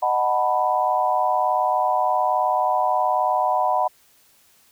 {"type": "chord", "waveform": "sine", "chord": "B dominant seventh", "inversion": "first", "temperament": "just", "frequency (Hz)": [617.4, 740.8, 889, 987.8], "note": ["D#5", "F#5", "A5", "B5"], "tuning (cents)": [-14, 2, 18, 0], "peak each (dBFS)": [-25, -21, -27, -22], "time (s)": [0.02, 3.88], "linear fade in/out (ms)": 10, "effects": ["white hiss -57 dBFS RMS until 4.71 s"]}